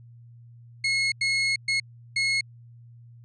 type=tone bursts at uneven times; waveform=30% pulse; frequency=2169 Hz; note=C#7; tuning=38 cents flat; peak=-19 dBFS; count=4; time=0.84-1.12 / 1.21-1.56 / 1.68-1.8 / 2.16-2.41 s; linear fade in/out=5 ms; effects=added 118 Hz sine -46 dBFS peak until 3.24 s + resampled to 22050 Hz